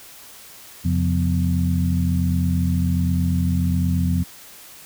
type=tone cluster; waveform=sine; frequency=86.9 / 134.8 / 176.1 / 250.3 Hz; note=F2 / C#3 / F3 / B3; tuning=-8 / -48 / +15 / +23 cents; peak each=-20 / -28 / -21 / -27 dBFS; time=0.84-4.24 s; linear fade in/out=20 ms; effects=white hiss -43 dBFS RMS until 4.85 s